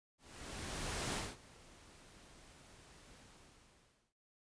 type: noise with ADSR envelope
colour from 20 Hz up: pink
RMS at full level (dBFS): -38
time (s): 0.18-4.14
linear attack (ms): 960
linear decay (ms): 220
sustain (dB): -22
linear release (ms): 920
effects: resampled to 22050 Hz